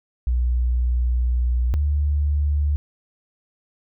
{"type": "tone pair in turn", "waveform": "sine", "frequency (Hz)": [61, 73.09], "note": ["B1", "D2"], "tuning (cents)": [-21, -8], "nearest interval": "minor third", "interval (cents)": 313, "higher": "second", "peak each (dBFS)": -17, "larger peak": "neither", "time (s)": [[0.27, 1.74], [1.74, 2.76]], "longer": "first", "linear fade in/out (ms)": 0, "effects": []}